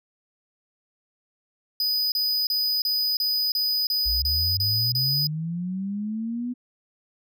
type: tone bursts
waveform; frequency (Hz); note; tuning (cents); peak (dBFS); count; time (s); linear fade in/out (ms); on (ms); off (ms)
square; 4978; D#8; 0; -22; 10; 1.8-5.27; 2; 320; 30
type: linear sweep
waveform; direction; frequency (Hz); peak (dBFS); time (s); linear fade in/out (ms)
sine; up; 55.1 to 249.1; -26; 4.05-6.54; 20
effects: none

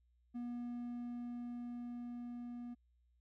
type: tone with level ramp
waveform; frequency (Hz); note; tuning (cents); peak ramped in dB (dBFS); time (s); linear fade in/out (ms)
triangle; 241.1; B3; -41; -38 to -42; 0.34-2.75; 20
effects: added 60 Hz sine -70 dBFS peak until 3.2 s

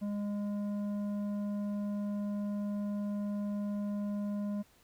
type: tone with tanh clipping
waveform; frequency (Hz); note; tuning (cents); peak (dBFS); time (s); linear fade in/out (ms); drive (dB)
sine; 204.9; G#3; -23; -34; 0.01-4.63; 20; 9
effects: pink hiss -65 dBFS RMS until 4.83 s

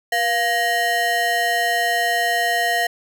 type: ring-modulated tone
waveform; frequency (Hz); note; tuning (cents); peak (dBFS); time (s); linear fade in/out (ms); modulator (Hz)
square; 590; D5; +8; -15; 0.12-2.87; 5; 1290
effects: 9-bit

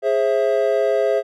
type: chord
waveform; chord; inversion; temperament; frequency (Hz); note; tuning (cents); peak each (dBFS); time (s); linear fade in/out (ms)
triangle; Ab augmented; none; equal with one note detuned; 415.3 / 532.7 / 659.3; Ab4 / C5 / E5; 0 / +31 / 0; -18; 0.02-1.23; 50
effects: none

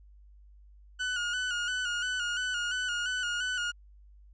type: tone with vibrato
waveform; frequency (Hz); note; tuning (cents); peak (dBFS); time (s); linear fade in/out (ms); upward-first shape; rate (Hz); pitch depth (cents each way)
30% pulse; 1464; F#6; -19; -27; 0.99-3.72; 20; square; 2.9; 40
effects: added 50 Hz sine -52 dBFS peak until 4.33 s + resampled to 16000 Hz

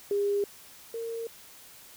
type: tone pair in turn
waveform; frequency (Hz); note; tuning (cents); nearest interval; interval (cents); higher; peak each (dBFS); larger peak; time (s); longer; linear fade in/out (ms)
sine; 404.8 / 458.9; G#4 / A#4; -44 / -27; major second; 217; second; -24 / -32; first; 0.11-0.44 / 0.94-1.27; neither; 2
effects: white hiss -51 dBFS RMS until 1.96 s

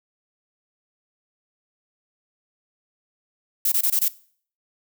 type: noise bursts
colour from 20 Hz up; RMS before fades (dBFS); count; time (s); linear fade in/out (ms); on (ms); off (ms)
violet; -20; 5; 3.65-4.083; 5; 69; 22
effects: noise-tail reverb RT60 0.5 s tail -20 dB re dry

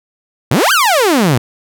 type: exponential two-way sweep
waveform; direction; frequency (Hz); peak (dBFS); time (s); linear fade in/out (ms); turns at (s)
sawtooth; up then down; 103 to 1626 to 110.8; -5; 0.51-1.38; 5; 0.72
effects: none

